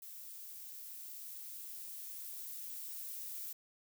violet noise with level ramp, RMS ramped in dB -50 to -44 dBFS, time 0.02-3.53 s, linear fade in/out 5 ms, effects none

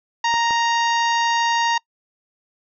harmonic tone, 932.3 Hz, A#5, in tune, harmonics 1 / 2 / 3 / 4 / 5 / 6 / 7, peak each -18 / -24 / -28 / -30 / -32 / -34 / -35 dBFS, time 0.24-1.78 s, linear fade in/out 5 ms
clicks, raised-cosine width 1 ms, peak -18 dBFS, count 2, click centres 0.34 / 0.508 s
effects noise-tail reverb RT60 0.1 s tail -26 dB re dry

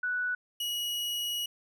sine / 40% pulse tone pair in turn, 1480 / 2909 Hz, F#6 / F#7, 0 / -30 cents, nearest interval octave, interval 1170 cents, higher second, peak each -28 / -30 dBFS, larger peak first, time 0.03-0.35 / 0.6-1.46 s, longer second, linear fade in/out 5 ms, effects none

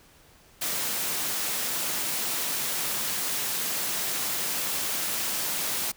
white high-pass noise, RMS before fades -29 dBFS, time 0.61-5.92 s, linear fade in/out 10 ms, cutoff 120 Hz, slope 24 dB/octave, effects pink hiss -56 dBFS RMS until 5.96 s

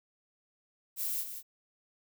violet noise with echo, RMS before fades -34 dBFS, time 0.96-1.25 s, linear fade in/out 50 ms, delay 180 ms, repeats 1, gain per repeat -8 dB, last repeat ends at 1.43 s, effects none

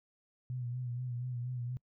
sine tone with vibrato, 123.47 Hz, B2, in tune, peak -35 dBFS, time 0.5-1.77 s, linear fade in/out 0 ms, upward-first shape sine, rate 4.2 Hz, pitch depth 50 cents each way, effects noise-tail reverb RT60 0.1 s tail -26 dB re dry

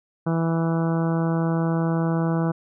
harmonic tone, 164.81 Hz, E3, in tune, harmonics 1 / 2 / 3 / 4 / 5 / 6 / 7 / 8 / 9, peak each -21 / -27 / -31 / -33 / -35 / -37 / -38 / -39 / -40 dBFS, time 0.26-2.52 s, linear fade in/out 10 ms, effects none

